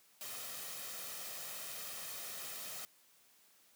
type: noise with comb filter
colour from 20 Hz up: white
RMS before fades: -45 dBFS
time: 0.21-2.85 s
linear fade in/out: 0 ms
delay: 1.6 ms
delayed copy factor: +0.5
effects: white hiss -67 dBFS RMS until 3.75 s + high-pass 150 Hz 12 dB/octave